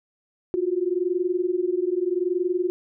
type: tone pair together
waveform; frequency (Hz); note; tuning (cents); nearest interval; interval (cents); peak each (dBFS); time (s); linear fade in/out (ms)
sine; 349.2 / 370; F4 / F#4; 0 / 0; minor second; 100; -24; 0.54-2.7; 0
effects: none